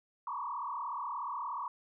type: tone with frequency modulation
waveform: sine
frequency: 1046.5 Hz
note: C6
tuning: in tune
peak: -35 dBFS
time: 0.27-1.68 s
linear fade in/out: 2 ms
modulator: 36.8 Hz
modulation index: 3.5
effects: none